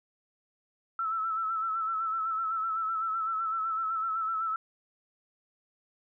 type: tone with vibrato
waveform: sine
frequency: 1318.5 Hz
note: E6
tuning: in tune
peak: -28 dBFS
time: 0.99-4.56 s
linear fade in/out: 2 ms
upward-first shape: sine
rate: 7.9 Hz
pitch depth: 45 cents each way
effects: none